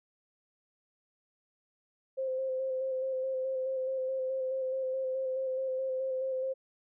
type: tone with vibrato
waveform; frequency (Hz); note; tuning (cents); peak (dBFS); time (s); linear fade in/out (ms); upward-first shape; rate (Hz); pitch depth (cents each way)
sine; 523.3; C5; 0; -30; 2.17-6.54; 20; square; 4.7; 18
effects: none